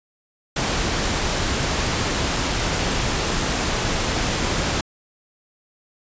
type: noise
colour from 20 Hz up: pink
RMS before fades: -22 dBFS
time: 0.56-4.81 s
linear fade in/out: 5 ms
effects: resampled to 16000 Hz